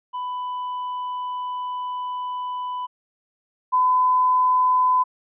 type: tone pair in turn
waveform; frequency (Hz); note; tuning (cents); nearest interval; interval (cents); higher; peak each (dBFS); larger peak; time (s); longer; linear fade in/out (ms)
triangle / sine; 996 / 1009.3; B5 / B5; +14 / +37; unison; 23; second; -24 / -15; second; 0.13-2.87 / 3.72-5.04; first; 20
effects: resampled to 8000 Hz